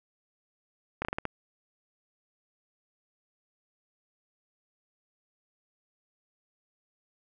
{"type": "slowing click train", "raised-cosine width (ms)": 0.5, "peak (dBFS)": -15, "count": 6, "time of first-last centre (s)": [1.02, 1.253], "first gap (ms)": 29, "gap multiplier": 1.24, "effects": []}